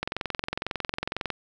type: click train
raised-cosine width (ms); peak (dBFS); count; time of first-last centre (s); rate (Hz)
0.3; -12; 29; 0.03-1.303; 22
effects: none